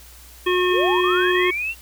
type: harmonic tone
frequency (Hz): 361.8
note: F#4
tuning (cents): -39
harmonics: 1 / 3 / 5 / 7 / 9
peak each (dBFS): -18 / -24 / -26 / -27 / -27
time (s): 0.46-1.51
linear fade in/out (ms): 10
type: linear sweep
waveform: sine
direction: up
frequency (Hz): 329 to 2789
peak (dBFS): -22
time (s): 0.7-1.75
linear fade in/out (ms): 50
effects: added 60 Hz sine -45 dBFS peak until 1.81 s + white hiss -46 dBFS RMS until 1.81 s